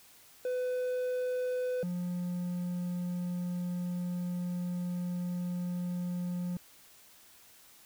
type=tone pair in turn; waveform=triangle; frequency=502 / 177.48 Hz; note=B4 / F3; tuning=+28 / +28 cents; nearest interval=octave + tritone; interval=1800 cents; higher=first; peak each=-28 / -30 dBFS; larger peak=first; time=0.45-1.83 / 1.83-6.57 s; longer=second; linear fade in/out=2 ms; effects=white hiss -58 dBFS RMS until 7.85 s